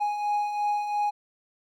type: beating tone pair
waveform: triangle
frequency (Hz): 827 / 829.9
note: G#5 / G#5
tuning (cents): -8 / -1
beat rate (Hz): 2.9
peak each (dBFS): -32 / -23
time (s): 0-1.11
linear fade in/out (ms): 20
effects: none